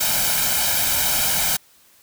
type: noise with comb filter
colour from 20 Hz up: white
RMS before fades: -20 dBFS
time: 0-1.57 s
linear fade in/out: 10 ms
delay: 1.3 ms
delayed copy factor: +0.7
effects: white hiss -54 dBFS RMS until 2.02 s